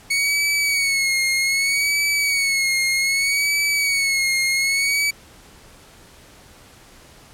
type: tone with vibrato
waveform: sawtooth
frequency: 2216 Hz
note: C#7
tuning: 1 cent flat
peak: -14 dBFS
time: 0.1-5.11 s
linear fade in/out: 10 ms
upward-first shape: sine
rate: 0.64 Hz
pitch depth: 62 cents each way
effects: pink hiss -47 dBFS RMS until 7.33 s + low-pass 12000 Hz 12 dB/octave